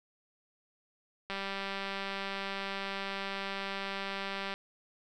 click train, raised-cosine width 0.3 ms, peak -21 dBFS, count 636, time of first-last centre 1.3-4.54 s, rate 196 Hz, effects none

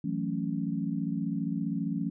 sine chord, F# minor seventh, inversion third, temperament equal, 164.81 / 185 / 220 / 277.2 Hz, E3 / F#3 / A3 / C#4, 0 / 0 / 0 / 0 cents, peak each -34 dBFS, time 0.04-2.1 s, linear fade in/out 5 ms, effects none

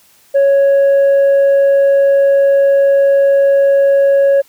sine tone, 554.4 Hz, C#5, in tune, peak -4 dBFS, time 0.34-4.42 s, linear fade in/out 20 ms, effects tanh soft clip ceiling -6 dBFS + white hiss -49 dBFS RMS until 4.48 s

